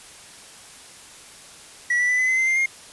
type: tone with pitch steps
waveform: triangle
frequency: 1940 / 1965.9 / 1992.2 / 2019 / 2046 / 2073 / 2101 / 2129 Hz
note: B6 / B6 / B6 / B6 / C7 / C7 / C7 / C7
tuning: -31 / -8 / +15 / +38 / -39 / -17 / +7 / +30 cents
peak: -16 dBFS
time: 1.9-2.66 s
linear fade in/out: 5 ms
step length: 95 ms
effects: white hiss -44 dBFS RMS until 2.92 s + resampled to 24000 Hz